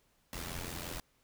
pink noise with amplitude modulation, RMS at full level -38 dBFS, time 0.33-1 s, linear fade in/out 0 ms, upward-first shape sine, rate 86.1 Hz, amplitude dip 75%, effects pink hiss -72 dBFS RMS until 1.23 s

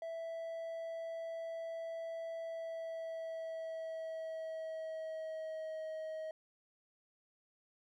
triangle tone with pitch glide, 659.3 to 632.1 Hz, E5 to D#5, 0 to +27 cents, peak -38 dBFS, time 0.02-6.31 s, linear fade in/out 2 ms, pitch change -73 cents, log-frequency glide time 2.4-5.84 s, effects none

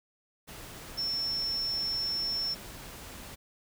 sine tone in noise, 5400 Hz, E8, 41 cents sharp, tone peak -29 dBFS, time 0.97-2.55 s, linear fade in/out 20 ms, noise pink, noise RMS -45 dBFS, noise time 0.47-3.36 s, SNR +13 dB, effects none

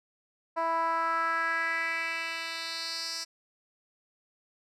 10% pulse tone with band-pass filter sweep, 329.6 Hz, E4, in tune, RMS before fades -31 dBFS, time 0.56-3.25 s, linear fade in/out 20 ms, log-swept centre 840 to 5700 Hz, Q 3, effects none

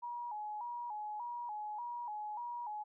sine tone with vibrato, 899 Hz, A5, 37 cents sharp, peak -39 dBFS, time 0.02-2.84 s, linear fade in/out 20 ms, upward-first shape square, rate 1.7 Hz, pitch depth 110 cents each way, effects none

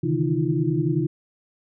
sine tone cluster, 133 / 149.9 / 160.4 / 311.6 / 343.6 Hz, C3 / D3 / E3 / D#4 / F4, +29 / +36 / -47 / +3 / -28 cents, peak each -26 dBFS, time 0.03-1.07 s, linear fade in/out 10 ms, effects none

